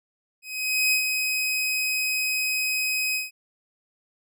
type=tone with ADSR envelope; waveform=sawtooth; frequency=2525 Hz; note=D#7; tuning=25 cents sharp; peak=-15 dBFS; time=0.42-3.31 s; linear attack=500 ms; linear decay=97 ms; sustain=-5 dB; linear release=160 ms; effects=none